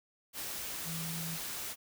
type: tone in noise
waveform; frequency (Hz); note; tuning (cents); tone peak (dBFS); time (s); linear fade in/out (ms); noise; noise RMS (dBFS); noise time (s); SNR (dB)
sine; 164.81; E3; 0; -39; 0.84-1.39; 50; white; -40; 0.33-1.76; -2
effects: none